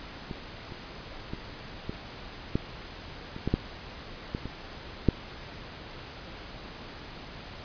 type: clicks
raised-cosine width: 3 ms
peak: -22 / -28 / -22 / -19 / -12 / -26 / -14 / -10 / -17 / -22 / -6 dBFS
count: 11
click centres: 0.312 / 0.722 / 1.335 / 1.895 / 2.555 / 3.364 / 3.476 / 3.54 / 4.349 / 4.456 / 5.087 s
effects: pink hiss -43 dBFS RMS until 7.64 s + resampled to 11025 Hz